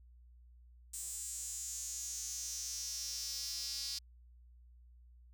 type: tone with high-pass filter sweep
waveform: square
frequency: 128.6 Hz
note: C3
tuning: 30 cents flat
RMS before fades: -42 dBFS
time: 0.93-3.99 s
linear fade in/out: 10 ms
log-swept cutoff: 7900 to 4800 Hz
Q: 5
effects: added 60 Hz sine -57 dBFS peak until 5.33 s